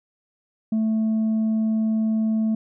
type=tone; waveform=sine; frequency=220 Hz; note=A3; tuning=in tune; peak=-16 dBFS; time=0.72-2.55 s; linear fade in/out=5 ms; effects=tanh soft clip ceiling -18 dBFS